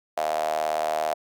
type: tone with high-pass filter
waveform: sawtooth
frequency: 77.78 Hz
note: D#2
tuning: in tune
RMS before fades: -26 dBFS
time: 0.17-1.14 s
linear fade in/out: 5 ms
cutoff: 670 Hz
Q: 9.7
effects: none